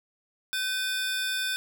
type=tone cluster; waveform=square; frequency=1537 / 2471 / 3550 / 5260 Hz; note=G6 / D#7 / A7 / E8; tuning=-35 / -13 / +15 / -5 cents; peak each=-31 / -39 / -32 / -38 dBFS; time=0.53-1.56 s; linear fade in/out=0 ms; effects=none